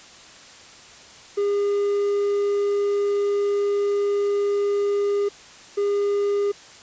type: tone pair in turn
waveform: triangle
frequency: 405.9 / 405.9 Hz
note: G#4 / G#4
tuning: -40 / -40 cents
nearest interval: unison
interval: 0 cents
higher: neither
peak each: -17 dBFS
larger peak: neither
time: 1.37-5.29 / 5.77-6.52 s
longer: first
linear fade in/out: 10 ms
effects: white hiss -45 dBFS RMS until 6.82 s + resampled to 16000 Hz